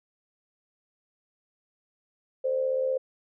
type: tone with amplitude modulation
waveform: sine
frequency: 522 Hz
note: C5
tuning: 4 cents flat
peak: -21 dBFS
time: 2.44-2.98 s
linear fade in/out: 10 ms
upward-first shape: sine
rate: 76.2 Hz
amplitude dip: 60%
effects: none